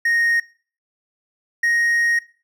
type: tone pair in turn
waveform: triangle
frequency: 1862 / 1871.7 Hz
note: A#6 / A#6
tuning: -2 / +7 cents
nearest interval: unison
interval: 9 cents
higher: second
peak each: -14 dBFS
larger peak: neither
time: 0.05-0.4 / 1.63-2.19 s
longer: second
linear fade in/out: 5 ms
effects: noise-tail reverb RT60 0.4 s tail -19 dB re dry